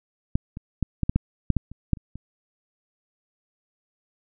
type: clicks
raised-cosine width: 5 ms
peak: -8 / -22 / -10 / -10 / -9 / -7 / -6 / -9 / -27 / -7 / -29 / -24 dBFS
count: 12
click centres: 0.355 / 0.571 / 0.827 / 1.033 / 1.095 / 1.16 / 1.503 / 1.567 / 1.716 / 1.933 / 1.972 / 2.156 s
effects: none